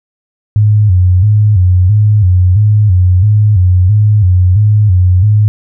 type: tone with vibrato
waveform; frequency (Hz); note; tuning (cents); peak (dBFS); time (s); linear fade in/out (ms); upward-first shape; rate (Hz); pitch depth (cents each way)
sine; 98; G2; 0; -4; 0.56-5.48; 0; square; 1.5; 130
effects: none